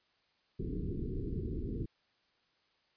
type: low-pass noise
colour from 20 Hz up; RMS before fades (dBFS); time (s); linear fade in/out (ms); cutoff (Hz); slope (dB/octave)
pink; -37; 0.59-1.86; 10; 440; 96
effects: white hiss -73 dBFS RMS until 2.96 s + resampled to 11025 Hz